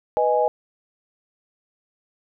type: chord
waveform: sine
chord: G# minor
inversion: first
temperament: equal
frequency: 493.9 / 622.3 / 830.6 Hz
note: B4 / D#5 / G#5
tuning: 0 / 0 / 0 cents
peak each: -21 dBFS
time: 0.17-0.48 s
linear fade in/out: 0 ms
effects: none